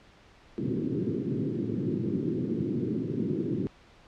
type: band-pass noise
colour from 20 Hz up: white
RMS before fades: -30 dBFS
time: 0.58-3.67 s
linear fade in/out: 0 ms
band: 110 to 380 Hz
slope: 48 dB/octave
effects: pink hiss -56 dBFS RMS until 4.07 s + low-pass 4000 Hz 12 dB/octave